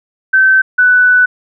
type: tone pair in turn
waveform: sine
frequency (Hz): 1541 / 1491.1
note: G6 / F#6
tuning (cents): -30 / +13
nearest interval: minor second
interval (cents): 57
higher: first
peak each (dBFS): -5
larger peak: neither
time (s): 0.33-0.62 / 0.78-1.26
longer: second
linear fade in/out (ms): 10
effects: none